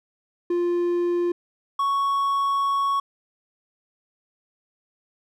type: tone pair in turn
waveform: triangle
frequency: 349.2 / 1110.9 Hz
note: F4 / C#6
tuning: 0 / +3 cents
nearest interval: octave + minor sixth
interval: 2003 cents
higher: second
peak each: -18 dBFS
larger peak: neither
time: 0.5-1.32 / 1.79-3 s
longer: second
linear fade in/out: 5 ms
effects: none